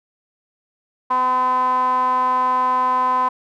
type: tone with band-pass filter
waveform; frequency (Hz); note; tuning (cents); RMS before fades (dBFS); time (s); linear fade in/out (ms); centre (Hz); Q
sawtooth; 254.1; B3; +49; -18; 1.1-3.29; 10; 1000; 9.2
effects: none